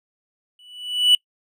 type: tone with exponential growth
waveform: triangle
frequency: 2960 Hz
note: F#7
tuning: in tune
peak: -7 dBFS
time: 0.59-1.15 s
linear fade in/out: 2 ms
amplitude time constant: 120 ms
effects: noise-tail reverb RT60 0.1 s tail -26 dB re dry